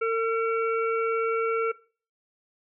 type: harmonic tone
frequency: 453 Hz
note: A#4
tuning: 50 cents flat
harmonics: 1 / 3 / 5 / 6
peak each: -24 / -28 / -35 / -44 dBFS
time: 0.01-1.72 s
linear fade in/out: 10 ms
effects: noise-tail reverb RT60 0.4 s tail -20 dB re dry